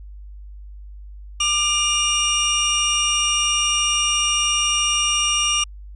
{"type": "tone pair together", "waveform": "25% pulse", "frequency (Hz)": [1198, 2839], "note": ["D6", "F7"], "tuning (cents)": [34, 28], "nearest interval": "octave + minor third", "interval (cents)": 1494, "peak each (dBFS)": [-20, -14], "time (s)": [1.4, 5.64], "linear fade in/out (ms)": 5, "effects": ["added 50 Hz sine -35 dBFS peak until 5.95 s", "resampled to 24000 Hz"]}